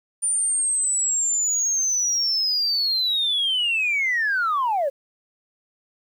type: linear sweep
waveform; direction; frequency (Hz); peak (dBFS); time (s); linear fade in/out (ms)
sine; down; 9260 to 521; -18; 0.22-4.9; 20
effects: tanh soft clip ceiling -16 dBFS + 9-bit